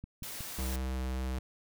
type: click train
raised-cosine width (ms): 5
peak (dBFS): -30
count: 4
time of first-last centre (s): 0.04-0.59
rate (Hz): 5.45
type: noise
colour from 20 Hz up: white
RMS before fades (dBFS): -42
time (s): 0.23-0.76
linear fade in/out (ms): 2
type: tone with pitch glide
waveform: square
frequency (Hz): 65 to 64.51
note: C2 to C2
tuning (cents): -11 to -24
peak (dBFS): -33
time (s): 0.58-1.39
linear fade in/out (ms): 5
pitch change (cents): -13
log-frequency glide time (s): 0.82-1.02
effects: none